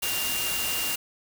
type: tone in noise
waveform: sine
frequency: 2794 Hz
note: F7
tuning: in tune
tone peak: -31 dBFS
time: 0.02-0.96 s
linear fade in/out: 10 ms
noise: white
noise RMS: -29 dBFS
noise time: 0.02-0.96 s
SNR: -5 dB
effects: none